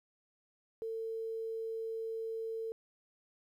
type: tone with quantisation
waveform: sine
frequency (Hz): 450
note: A4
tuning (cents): +39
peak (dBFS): -36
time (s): 0.82-2.72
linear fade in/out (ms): 0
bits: 11
effects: none